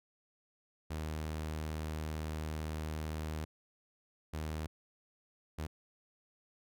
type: tone bursts at uneven times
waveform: sawtooth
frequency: 77.78 Hz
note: D#2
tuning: in tune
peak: -33 dBFS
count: 3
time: 0.9-3.45 / 4.33-4.67 / 5.58-5.67 s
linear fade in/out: 10 ms
effects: none